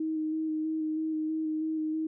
sine tone with vibrato, 313.9 Hz, D#4, 15 cents sharp, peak -28 dBFS, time 0-2.07 s, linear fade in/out 5 ms, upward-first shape square, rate 3.1 Hz, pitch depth 14 cents each way, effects none

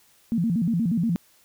sine tone with vibrato, 197.9 Hz, G3, 17 cents sharp, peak -20 dBFS, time 0.32-1.16 s, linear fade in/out 0 ms, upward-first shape square, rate 8.4 Hz, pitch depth 260 cents each way, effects white hiss -59 dBFS RMS until 1.44 s

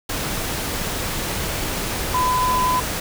sine tone in noise, 1006 Hz, B5, 32 cents sharp, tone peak -17 dBFS, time 2.14-2.8 s, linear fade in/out 5 ms, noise pink, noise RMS -25 dBFS, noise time 0.09-3 s, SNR +5 dB, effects none

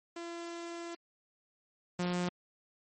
sawtooth tone pair in turn, 340.1 / 177.94 Hz, F4 / F3, -46 / +33 cents, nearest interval major seventh, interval 1121 cents, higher first, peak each -36 / -27 dBFS, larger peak second, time 0.16-0.95 / 1.99-2.29 s, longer first, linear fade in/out 5 ms, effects MP3 32 kbps

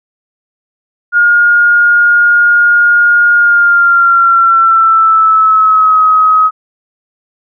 sine tone with pitch glide, 1424 to 1268.6 Hz, F6 to D#6, +33 to +33 cents, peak -4 dBFS, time 1.12-6.51 s, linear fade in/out 50 ms, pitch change -200 cents, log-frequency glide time 3.35-6.01 s, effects none

